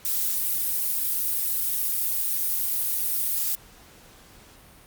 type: noise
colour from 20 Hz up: violet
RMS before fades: -25 dBFS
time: 0.05-3.55 s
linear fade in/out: 0 ms
effects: pink hiss -51 dBFS RMS until 4.86 s + Opus 48 kbps